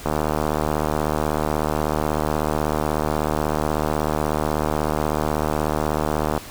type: click train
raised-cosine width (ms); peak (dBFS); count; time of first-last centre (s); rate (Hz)
1; -7; 483; 0.06-6.377; 76.3
effects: pink hiss -38 dBFS RMS until 6.5 s